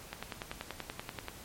click train, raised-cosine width 0.3 ms, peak -21 dBFS, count 13, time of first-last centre 0.13-1.284 s, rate 10.4 Hz, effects pink hiss -50 dBFS RMS until 1.44 s + MP3 64 kbps

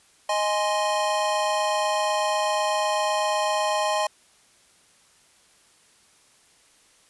square chord, Ab major, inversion second, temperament equal, 622.3 / 830.6 / 1046.5 Hz, Eb5 / Ab5 / C6, 0 / 0 / 0 cents, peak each -26 / -27 / -28 dBFS, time 0.29-4.07 s, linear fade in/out 5 ms, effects white hiss -58 dBFS RMS until 7.09 s + resampled to 24000 Hz

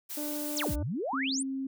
blue noise, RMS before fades -38 dBFS, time 0.09-0.76 s, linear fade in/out 20 ms
harmonic tone, 296.5 Hz, D4, 17 cents sharp, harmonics 1 / 2 / 3 / 4 / 5, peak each -35 / -40 / -51 / -58 / -58 dBFS, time 0.17-0.83 s, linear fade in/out 5 ms
sine exponential two-way sweep, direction down then up, 9810 to 49 to 9810 Hz, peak -30 dBFS, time 0.56-1.43 s, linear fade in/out 10 ms, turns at 0.74 s
sine tone, 267.8 Hz, C4, 40 cents sharp, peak -31 dBFS, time 1.13-1.67 s, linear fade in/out 5 ms
effects none

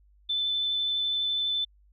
sine tone with vibrato, 3520 Hz, A7, in tune, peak -25 dBFS, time 0.29-1.65 s, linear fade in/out 10 ms, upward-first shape sine, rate 12 Hz, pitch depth 9 cents each way, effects added 50 Hz sine -57 dBFS peak until 1.92 s

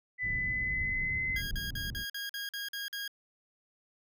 sine tone with pitch glide, 2000 to 2048 Hz, B6 to C7, +21 to -38 cents, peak -30 dBFS, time 0.18-1.42 s, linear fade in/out 50 ms, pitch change +41 cents, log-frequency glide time 0.32-1.22 s
pink low-pass noise, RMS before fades -39 dBFS, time 0.22-2.05 s, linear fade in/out 50 ms, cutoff 150 Hz, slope 12 dB/octave
20% pulse tone bursts, 1632 Hz, G#6, 31 cents flat, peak -31 dBFS, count 9, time 1.36-3.078 s, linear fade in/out 2 ms, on 150 ms, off 46 ms
effects none

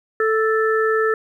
harmonic tone, 440 Hz, A4, in tune, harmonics 1 / 3 / 4, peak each -17 / -22 / -23 dBFS, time 0.2-1.14 s, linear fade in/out 2 ms, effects 9-bit

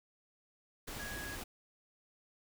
sine tone in noise, 1661.2 Hz, G#6, in tune, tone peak -44 dBFS, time 0.99-1.36 s, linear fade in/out 10 ms, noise pink, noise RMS -44 dBFS, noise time 0.87-1.44 s, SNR -3 dB, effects none

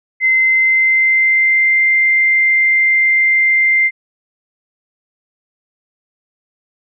sine tone with pitch glide, 2065 to 2091 Hz, C7 to C7, -23 to -2 cents, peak -9 dBFS, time 0.2-3.91 s, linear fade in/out 50 ms, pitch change +21 cents, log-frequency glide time 0.33-1.83 s, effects none

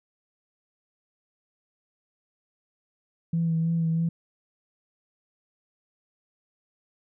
sine tone with vibrato, 164.7 Hz, E3, 1 cent flat, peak -21 dBFS, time 3.33-4.09 s, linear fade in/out 5 ms, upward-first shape sine, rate 3.1 Hz, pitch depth 24 cents each way, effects tanh soft clip ceiling -17 dBFS

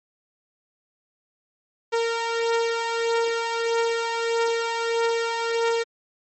sawtooth beating tone pair, 461.1 / 462.7 Hz, A#4 / A#4, -19 / -13 cents, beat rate 1.6 Hz, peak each -19 / -24 dBFS, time 1.92-5.84 s, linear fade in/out 20 ms, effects low-pass 7000 Hz 12 dB/octave + MP3 32 kbps

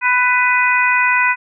harmonic tone, 497.3 Hz, B4, 12 cents sharp, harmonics 2 / 3 / 4 / 5, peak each -17 / -17 / -17 / -17 dBFS, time 0.01-1.36 s, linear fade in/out 50 ms, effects none

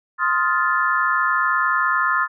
sine chord, F dominant seventh, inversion second, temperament just, 1047.7 / 1257.2 / 1396.9 / 1746.1 Hz, C6 / Eb6 / F6 / A6, +2 / +18 / 0 / -14 cents, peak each -22 dBFS, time 0.18-2.28 s, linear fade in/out 50 ms, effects none

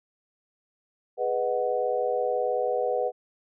sine chord, G# minor seventh, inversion none, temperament equal with one note detuned, 415.3 / 493.9 / 619.7 / 740 Hz, G#4 / B4 / D#5 / F#5, 0 / 0 / -7 / 0 cents, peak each -32 / -26 / -31 / -30 dBFS, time 1.17-3.12 s, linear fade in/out 50 ms, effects none

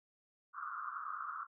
white band-pass noise, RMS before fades -43 dBFS, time 0.53-1.47 s, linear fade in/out 50 ms, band 1100 to 1400 Hz, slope 96 dB/octave, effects none

